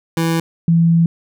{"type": "tone pair in turn", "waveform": ["25% pulse", "sine"], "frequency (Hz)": [164.81, 167.01], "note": ["E3", "E3"], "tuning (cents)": [0, 23], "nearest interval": "unison", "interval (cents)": 23, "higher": "second", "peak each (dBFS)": [-11, -9], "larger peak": "second", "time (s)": [[0.17, 0.4], [0.68, 1.06]], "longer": "second", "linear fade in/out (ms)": 2, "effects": []}